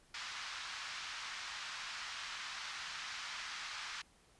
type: band-pass noise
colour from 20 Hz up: pink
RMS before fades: -45 dBFS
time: 0.14-4.02 s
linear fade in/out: 5 ms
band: 1100 to 5800 Hz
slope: 24 dB/octave
effects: pink hiss -67 dBFS RMS until 4.39 s + resampled to 24000 Hz